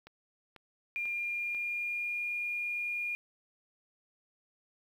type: click train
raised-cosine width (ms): 0.3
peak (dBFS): -34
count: 4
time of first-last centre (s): 0.07-1.548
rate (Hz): 2.03
type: tone with pitch glide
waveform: sine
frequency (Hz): 2403 to 2423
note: D7 to D#7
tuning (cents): +39 to -47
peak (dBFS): -32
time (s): 0.96-3.15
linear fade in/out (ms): 0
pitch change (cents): +14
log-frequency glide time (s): 1.1-2.22
effects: 10-bit